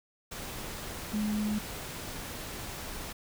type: tone in noise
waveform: sine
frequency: 211.3 Hz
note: G#3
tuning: 30 cents sharp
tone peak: -28 dBFS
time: 1.13-1.59 s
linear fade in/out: 10 ms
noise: pink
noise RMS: -40 dBFS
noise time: 0.31-3.13 s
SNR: +9 dB
effects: none